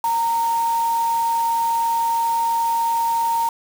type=tone in noise; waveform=sine; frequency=923 Hz; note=A#5; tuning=17 cents flat; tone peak=-17 dBFS; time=0.04-3.49 s; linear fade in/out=2 ms; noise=white; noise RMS=-35 dBFS; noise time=0.04-3.49 s; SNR=+15 dB; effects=none